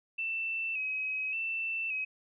sine tone with vibrato, 2605 Hz, E7, 21 cents flat, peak -31 dBFS, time 0.18-2.05 s, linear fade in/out 10 ms, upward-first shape square, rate 0.87 Hz, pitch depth 42 cents each way, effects none

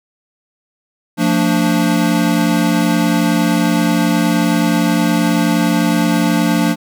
square chord, D minor, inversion first, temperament equal with one note detuned, 174.61 / 225.3 / 293.7 Hz, F3 / A3 / D4, 0 / +41 / 0 cents, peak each -17 dBFS, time 1.17-6.76 s, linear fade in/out 50 ms, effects none

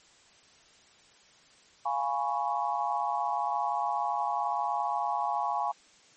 sine chord, C# dominant seventh, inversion first, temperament equal, 698.5 / 830.6 / 987.8 / 1108.7 Hz, E#5 / G#5 / B5 / C#6, 0 / 0 / 0 / 0 cents, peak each -34 / -30 / -34 / -34 dBFS, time 1.85-5.72 s, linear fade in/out 10 ms, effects white hiss -59 dBFS RMS until 6.16 s + MP3 32 kbps

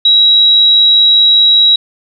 sine tone, 3865 Hz, B7, 38 cents flat, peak -4 dBFS, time 0.05-1.76 s, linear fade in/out 5 ms, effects none

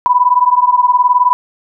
sine beating tone pair, 982 / 1001 Hz, B5 / B5, -10 / +23 cents, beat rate 19 Hz, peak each -10 / -11 dBFS, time 0.06-1.33 s, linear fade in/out 0 ms, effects none

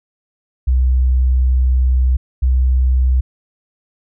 sine tone pair in turn, 63.6 / 63.83 Hz, C2 / C2, -48 / -42 cents, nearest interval unison, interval 6 cents, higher second, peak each -10 dBFS, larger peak neither, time 0.67-2.17 / 2.42-3.21 s, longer first, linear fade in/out 10 ms, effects none

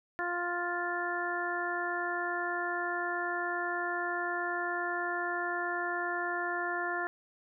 harmonic tone, 350.4 Hz, F4, 6 cents sharp, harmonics 1 / 2 / 3 / 4 / 5, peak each -38 / -37 / -39 / -37 / -36 dBFS, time 0.19-7.07 s, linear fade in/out 0 ms, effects none

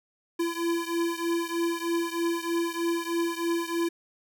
square beating tone pair, 336.8 / 340 Hz, E4 / F4, +37 / -46 cents, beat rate 3.2 Hz, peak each -29 / -31 dBFS, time 0.39-3.89 s, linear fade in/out 10 ms, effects none

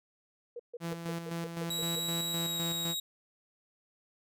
sine tone bursts, 477.8 Hz, A#4, 43 cents sharp, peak -38 dBFS, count 9, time 0.56-1.995 s, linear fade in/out 5 ms, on 35 ms, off 140 ms
sawtooth tone with tremolo, 168.2 Hz, E3, 35 cents sharp, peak -30 dBFS, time 0.8-2.95 s, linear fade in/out 50 ms, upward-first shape square, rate 3.9 Hz, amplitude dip 50%
sawtooth tone with pitch glide, 3864 to 3806 Hz, B7 to A#7, -39 to +35 cents, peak -30 dBFS, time 1.7-3 s, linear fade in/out 5 ms, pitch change -26 cents, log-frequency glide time 2.24-2.64 s
effects none

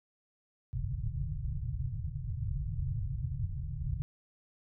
white low-pass noise, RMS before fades -35 dBFS, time 0.73-4.02 s, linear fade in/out 0 ms, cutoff 150 Hz, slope 96 dB/octave, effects none

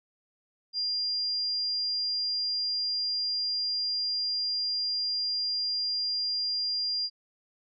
sine tone, 4800 Hz, D8, 37 cents sharp, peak -27 dBFS, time 0.73-7.1 s, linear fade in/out 50 ms, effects none

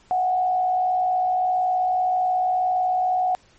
sine tone with frequency modulation, 736 Hz, F#5, 9 cents flat, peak -18 dBFS, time 0.11-3.35 s, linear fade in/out 0 ms, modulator 61.8 Hz, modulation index 0.36, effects pink hiss -56 dBFS RMS until 3.58 s + MP3 32 kbps

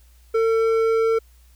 sine tone with hard clipping, 450.4 Hz, A4, 40 cents sharp, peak -18 dBFS, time 0.34-1.19 s, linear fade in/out 10 ms, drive 8 dB, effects added 60 Hz sine -49 dBFS peak until 1.55 s + white hiss -60 dBFS RMS until 1.55 s

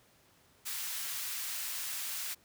white high-pass noise, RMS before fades -38 dBFS, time 0.65-2.35 s, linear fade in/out 20 ms, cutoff 1300 Hz, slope 12 dB/octave, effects pink hiss -65 dBFS RMS until 2.44 s + high-pass 60 Hz 12 dB/octave

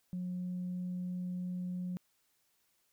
sine tone, 180.3 Hz, F#3, 45 cents flat, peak -34 dBFS, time 0.13-1.97 s, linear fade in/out 0 ms, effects tanh soft clip ceiling -32 dBFS + white hiss -75 dBFS RMS until 2.92 s

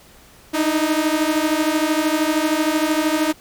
sawtooth beating tone pair, 304.2 / 317.2 Hz, D#4 / D#4, -39 / +33 cents, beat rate 13 Hz, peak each -16 dBFS, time 0.53-3.33 s, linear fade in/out 20 ms, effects pink hiss -48 dBFS RMS until 3.4 s

